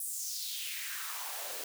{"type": "noise with high-pass filter sweep", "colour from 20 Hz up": "white", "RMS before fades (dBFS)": -39, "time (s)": [0, 1.64], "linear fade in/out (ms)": 2, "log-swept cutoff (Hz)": [9900, 400], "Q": 2.9, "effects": []}